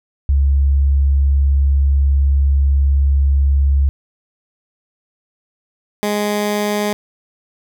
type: tone pair in turn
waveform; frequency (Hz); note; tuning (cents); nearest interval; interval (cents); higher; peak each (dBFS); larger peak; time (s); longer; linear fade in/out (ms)
sine / 15% pulse; 69.3 / 207.7; C#2 / G#3; 0 / 0; octave + perfect fifth; 1900; second; -10; neither; 0.29-3.89 / 6.03-6.93; first; 0
effects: none